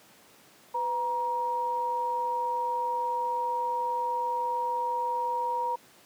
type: tone pair together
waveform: sine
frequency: 501 / 945.8 Hz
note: B4 / A#5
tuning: +25 / +25 cents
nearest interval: major seventh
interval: 1100 cents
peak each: -35 / -27 dBFS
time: 0.74-5.76 s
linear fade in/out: 10 ms
effects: pink hiss -56 dBFS RMS until 6.05 s + high-pass 200 Hz 12 dB/octave